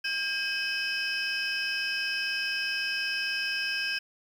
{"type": "tone cluster", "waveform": "sine", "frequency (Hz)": [1606, 2553, 3042, 5020, 5370], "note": ["G6", "D#7", "F#7", "D#8", "E8"], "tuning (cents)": [41, 44, 47, 15, 31], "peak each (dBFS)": [-31, -31, -36, -35, -37], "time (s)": [0.04, 3.99], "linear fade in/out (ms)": 10, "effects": ["tanh soft clip ceiling -22 dBFS", "9-bit"]}